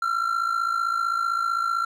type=tone with amplitude modulation; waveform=triangle; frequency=1364 Hz; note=F6; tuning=41 cents flat; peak=-17 dBFS; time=0.02-1.85 s; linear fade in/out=5 ms; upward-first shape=sine; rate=55.6 Hz; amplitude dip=70%; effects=none